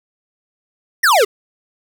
square exponential sweep, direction down, 1975.5 to 381.2 Hz, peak -10 dBFS, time 1.03-1.25 s, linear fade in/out 10 ms, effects 7-bit

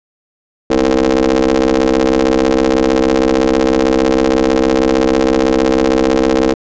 25% pulse ring-modulated tone, 66.3 Hz, C2, 23 cents sharp, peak -3 dBFS, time 0.7-6.54 s, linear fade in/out 5 ms, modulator 390 Hz, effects resampled to 16000 Hz

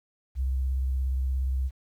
sine tone with vibrato, 65.41 Hz, C2, in tune, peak -24 dBFS, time 0.35-1.71 s, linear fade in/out 50 ms, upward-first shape square, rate 17 Hz, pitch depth 34 cents each way, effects 10-bit

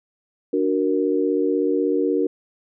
sine chord, D augmented, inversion none, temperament equal, 293.7 / 370 / 466.2 Hz, D4 / F#4 / A#4, 0 / 0 / 0 cents, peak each -22 dBFS, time 0.53-2.27 s, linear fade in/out 5 ms, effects none

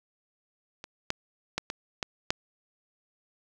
clicks, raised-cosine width 0.2 ms, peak -23 / -10 / -11 / -15 / -12 / -7 dBFS, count 6, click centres 0.841 / 1.104 / 1.58 / 1.701 / 2.028 / 2.305 s, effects none

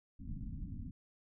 pink low-pass noise, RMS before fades -43 dBFS, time 0.19-0.91 s, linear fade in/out 10 ms, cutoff 280 Hz, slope 96 dB/octave, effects none

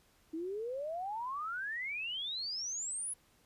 sine exponential sweep, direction up, 311.2 to 10630 Hz, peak -36 dBFS, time 0.33-3.14 s, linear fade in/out 10 ms, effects pink hiss -68 dBFS RMS until 3.45 s + resampled to 32000 Hz

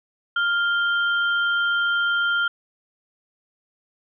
sine tone pair together, 1400 / 3143 Hz, F6 / G7, +4 / +4 cents, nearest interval octave + major second, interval 1400 cents, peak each -19 / -28 dBFS, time 0.36-2.48 s, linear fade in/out 5 ms, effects none

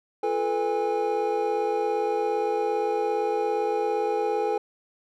triangle tone cluster, 346.3 / 434.3 / 491.8 / 815 Hz, F4 / A4 / B4 / G#5, -15 / -23 / -7 / -33 cents, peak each -32 / -24 / -28 / -26 dBFS, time 0.23-4.58 s, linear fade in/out 5 ms, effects none

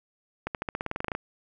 accelerating click train, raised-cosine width 0.5 ms, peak -15 dBFS, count 14, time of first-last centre 0.47-1.151 s, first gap 78 ms, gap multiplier 0.93, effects none

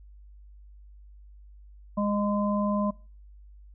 harmonic tone, 205.4 Hz, G#3, 19 cents flat, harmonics 1 / 3 / 5, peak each -25 / -30 / -32 dBFS, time 1.97-2.91 s, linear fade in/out 10 ms, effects noise-tail reverb RT60 0.4 s tail -24 dB re dry + added 50 Hz sine -47 dBFS peak until 3.74 s

